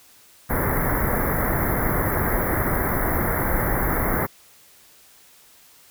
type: band-stop noise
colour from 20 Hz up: pink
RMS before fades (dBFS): -22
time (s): 0.49-4.27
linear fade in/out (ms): 20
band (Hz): 2100 to 11000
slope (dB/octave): 96
effects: white hiss -52 dBFS RMS until 5.9 s